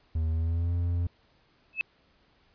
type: tone with pitch glide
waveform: triangle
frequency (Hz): 79.9 to 86.63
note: D#2 to F2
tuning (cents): +47 to -13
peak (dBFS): -23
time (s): 0.15-1.07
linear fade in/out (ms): 5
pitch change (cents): +140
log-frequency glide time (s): 0.29-0.73
type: tone with exponential growth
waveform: sine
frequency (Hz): 2601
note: E7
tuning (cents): -24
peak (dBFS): -20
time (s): 1.73-1.81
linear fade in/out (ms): 0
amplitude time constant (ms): 17
effects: pink hiss -65 dBFS RMS until 2.54 s + resampled to 11025 Hz